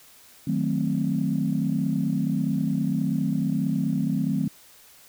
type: chord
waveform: sine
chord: D# diminished seventh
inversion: none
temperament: equal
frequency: 155.56 / 185 / 220 / 261.6 Hz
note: D#3 / F#3 / A3 / C4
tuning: 0 / 0 / 0 / 0 cents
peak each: -27 dBFS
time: 0.47-4.48 s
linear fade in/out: 5 ms
effects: tanh soft clip ceiling -12 dBFS + white hiss -52 dBFS RMS until 5.08 s